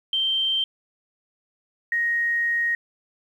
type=tone pair in turn; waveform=sine; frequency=3136 / 1873.3 Hz; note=G7 / A#6; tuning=0 / +8 cents; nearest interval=major sixth; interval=892 cents; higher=first; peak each=-20 dBFS; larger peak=neither; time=0.13-0.64 / 1.92-2.75 s; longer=second; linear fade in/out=2 ms; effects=9-bit